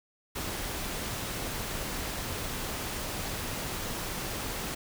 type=noise; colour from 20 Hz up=pink; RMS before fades=-35 dBFS; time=0.35-4.75 s; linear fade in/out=10 ms; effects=none